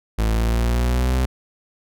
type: exponential sweep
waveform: 40% pulse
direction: up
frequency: 54.1 to 64.7 Hz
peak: -16 dBFS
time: 0.18-1.26 s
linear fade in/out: 10 ms
effects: none